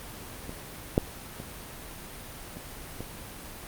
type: clicks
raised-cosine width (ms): 2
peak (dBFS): -23 / -7 / -24 / -27 / -22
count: 5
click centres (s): 0.494 / 0.979 / 1.401 / 2.57 / 3.006
effects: pink hiss -42 dBFS RMS until 3.67 s + Opus 32 kbps